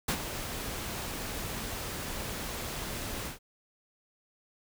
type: noise with ADSR envelope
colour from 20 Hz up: pink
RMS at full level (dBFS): -28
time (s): 0.08-3.39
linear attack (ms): 7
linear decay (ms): 78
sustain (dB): -9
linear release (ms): 130
effects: none